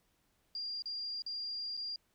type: tone with dropouts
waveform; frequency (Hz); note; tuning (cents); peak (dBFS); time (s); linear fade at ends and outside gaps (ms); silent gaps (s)
sine; 4791; D8; +34; -37; 0.55-1.96; 2; 0.822-0.857 / 1.221-1.263 / 1.769-1.774
effects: pink hiss -75 dBFS RMS until 2.14 s